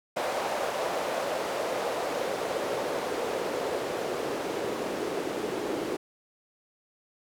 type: noise with band-pass filter sweep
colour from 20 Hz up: white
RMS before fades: -31 dBFS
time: 0.16-5.97 s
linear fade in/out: 10 ms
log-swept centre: 630 to 370 Hz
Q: 2.2
effects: none